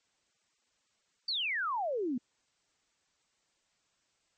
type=exponential sweep; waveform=sine; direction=down; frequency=4699 to 230.8 Hz; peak=-30 dBFS; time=1.28-2.18 s; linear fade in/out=5 ms; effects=white hiss -75 dBFS RMS until 4.37 s + MP3 32 kbps